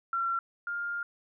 sine tone pair in turn, 1363 / 1405.4 Hz, F6 / F6, -43 / +10 cents, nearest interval minor second, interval 53 cents, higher second, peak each -27 / -31 dBFS, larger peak first, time 0.13-0.39 / 0.67-1.03 s, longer second, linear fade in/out 2 ms, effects none

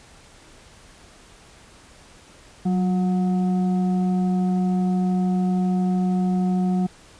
sine tone with frequency modulation, 185 Hz, F#3, in tune, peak -18 dBFS, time 2.65-6.87 s, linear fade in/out 10 ms, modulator 543 Hz, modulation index 0.41, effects pink hiss -49 dBFS RMS until 7.19 s + resampled to 22050 Hz

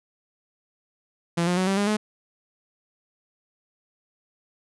sawtooth tone with pitch steps, 170.2 / 177.94 / 186.03 / 194.49 / 203.3 / 212.6 Hz, F3 / F3 / F#3 / G3 / G#3 / G#3, -44 / +33 / +10 / -13 / -37 / +41 cents, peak -17 dBFS, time 1.37-1.97 s, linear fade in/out 10 ms, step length 100 ms, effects resampled to 24000 Hz

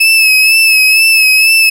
35% pulse tone with vibrato, 2596 Hz, E7, 27 cents flat, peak -3 dBFS, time 0-1.7 s, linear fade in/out 10 ms, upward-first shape sine, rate 2.1 Hz, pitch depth 40 cents each way, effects none

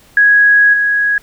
sine tone with level steps, 1661.2 Hz, G#6, in tune, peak -5 / -10 dBFS, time 0.17-1.18 s, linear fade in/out 2 ms, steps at 0.73 s, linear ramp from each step 10 ms, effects pink hiss -46 dBFS RMS until 1.22 s

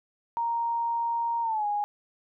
sine tone with pitch glide, 932.3 to 825.8 Hz, A#5 to G#5, 0 to -10 cents, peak -25 dBFS, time 0.37-1.84 s, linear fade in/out 0 ms, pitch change -210 cents, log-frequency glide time 1.42-1.66 s, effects none

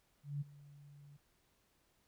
sine tone with ADSR envelope, 143.7 Hz, D3, 37 cents flat, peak -35 dBFS, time 0.23-1.17 s, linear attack 180 ms, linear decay 21 ms, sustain -20 dB, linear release 8 ms, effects pink hiss -75 dBFS RMS until 2.07 s

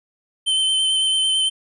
square tone with vibrato, 3086 Hz, G7, 28 cents flat, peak -17 dBFS, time 0.46-1.5 s, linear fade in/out 20 ms, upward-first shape square, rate 9 Hz, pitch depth 13 cents each way, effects resampled to 24000 Hz

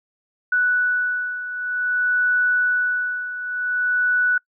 sine beating tone pair, 1480 / 1480.53 Hz, F#6 / F#6, 0 / +1 cents, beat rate 0.53 Hz, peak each -19 / -24 dBFS, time 0.52-4.38 s, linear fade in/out 5 ms, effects noise-tail reverb RT60 0.1 s tail -26 dB re dry

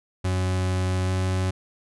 40% pulse tone with pitch glide, 92.5 to 93.25 Hz, F#2 to F#2, 0 to +14 cents, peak -21 dBFS, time 0.24-1.51 s, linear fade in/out 10 ms, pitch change +14 cents, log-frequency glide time 1.05-1.1 s, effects resampled to 24000 Hz

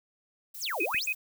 violet noise, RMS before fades -42 dBFS, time 0.54-1.15 s, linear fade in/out 10 ms
sine exponential two-way sweep, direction down then up, 10260 to 309.8 to 10260 Hz, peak -30 dBFS, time 0.59-1.08 s, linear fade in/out 50 ms, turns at 0.82 s
sine tone bursts, 2515 Hz, D#7, 18 cents sharp, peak -26 dBFS, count 3, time 0.8-1.127 s, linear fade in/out 5 ms, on 57 ms, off 78 ms
click, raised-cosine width 3 ms, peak -34 dBFS, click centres 0.946 s
effects none

